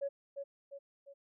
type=tone with echo; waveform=sine; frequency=558 Hz; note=C#5; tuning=11 cents sharp; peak=-32 dBFS; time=0.01-0.09 s; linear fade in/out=20 ms; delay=350 ms; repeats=3; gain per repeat=-6 dB; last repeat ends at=1.14 s; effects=tanh soft clip ceiling -28 dBFS